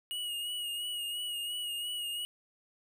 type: tone with vibrato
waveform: square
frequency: 2889 Hz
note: F#7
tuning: 42 cents flat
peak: -35 dBFS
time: 0.11-2.25 s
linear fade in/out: 0 ms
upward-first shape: sine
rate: 2.9 Hz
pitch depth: 35 cents each way
effects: none